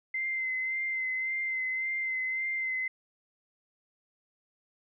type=tone with vibrato; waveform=sine; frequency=2070 Hz; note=C7; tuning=19 cents flat; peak=-29 dBFS; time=0.14-2.88 s; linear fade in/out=5 ms; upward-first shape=sine; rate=1.8 Hz; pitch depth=23 cents each way; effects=none